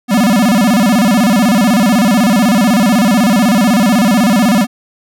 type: tone with vibrato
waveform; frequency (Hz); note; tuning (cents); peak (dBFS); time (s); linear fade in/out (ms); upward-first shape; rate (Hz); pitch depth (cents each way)
square; 219.1; A3; -7; -8; 0.08-4.67; 50; square; 16; 200
effects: none